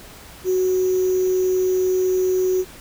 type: tone with sample-and-hold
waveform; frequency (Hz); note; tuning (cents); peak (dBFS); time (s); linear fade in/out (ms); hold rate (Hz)
sine; 370; F#4; 0; -16; 0.44-2.65; 50; 6300
effects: pink hiss -42 dBFS RMS until 2.8 s